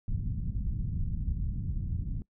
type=low-pass noise; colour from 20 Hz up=pink; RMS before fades=-32 dBFS; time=0.08-2.22 s; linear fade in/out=2 ms; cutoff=170 Hz; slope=24 dB/octave; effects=noise-tail reverb RT60 0.1 s tail -22 dB re dry